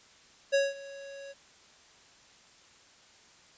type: tone with ADSR envelope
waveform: square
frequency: 554.4 Hz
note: C#5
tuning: in tune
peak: -22 dBFS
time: 0.52-1.34 s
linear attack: 24 ms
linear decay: 190 ms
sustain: -21 dB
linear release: 30 ms
effects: white hiss -58 dBFS RMS until 3.57 s + resampled to 16000 Hz